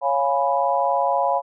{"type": "chord", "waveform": "sine", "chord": "C# dominant seventh", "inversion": "none", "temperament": "equal", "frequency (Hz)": [554.4, 698.5, 830.6, 987.8], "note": ["C#5", "E#5", "G#5", "B5"], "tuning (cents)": [0, 0, 0, 0], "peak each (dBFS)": -23, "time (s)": [0.01, 1.42], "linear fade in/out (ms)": 50, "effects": []}